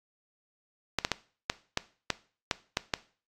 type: clicks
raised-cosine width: 0.2 ms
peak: -8 dBFS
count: 9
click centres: 0.987 / 1.049 / 1.117 / 1.499 / 1.774 / 2.103 / 2.512 / 2.771 / 2.938 s
effects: noise-tail reverb RT60 0.4 s tail -18 dB re dry + AAC 64 kbps